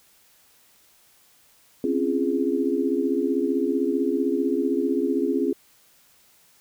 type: chord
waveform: sine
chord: Db major seventh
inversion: third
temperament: equal with one note detuned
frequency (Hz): 261.6 / 277.2 / 342 / 415.3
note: C4 / Db4 / F4 / Ab4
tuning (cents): 0 / 0 / -36 / 0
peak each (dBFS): -26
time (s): 1.84-5.53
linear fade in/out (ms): 2
effects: white hiss -58 dBFS RMS until 6.6 s